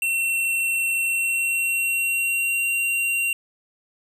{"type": "tone with pitch glide", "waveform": "square", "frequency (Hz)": [2713, 2756], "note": ["E7", "F7"], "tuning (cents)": [49, -24], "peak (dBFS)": -21, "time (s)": [0.02, 3.33], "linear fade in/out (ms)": 2, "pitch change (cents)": 27, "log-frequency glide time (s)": [1.03, 2.67], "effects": []}